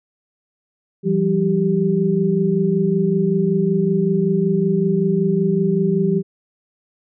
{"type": "tone cluster", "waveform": "sine", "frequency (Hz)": [168.6, 193.9, 391.3], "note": ["E3", "G3", "G4"], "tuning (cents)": [39, -19, -3], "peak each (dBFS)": -19, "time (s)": [1.03, 6.23], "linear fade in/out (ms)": 50, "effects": []}